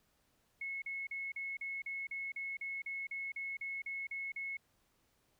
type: tone bursts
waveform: sine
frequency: 2186 Hz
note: C#7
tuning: 25 cents flat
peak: -38 dBFS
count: 16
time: 0.61-4.57 s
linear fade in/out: 5 ms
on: 210 ms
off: 40 ms
effects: pink hiss -75 dBFS RMS until 5.39 s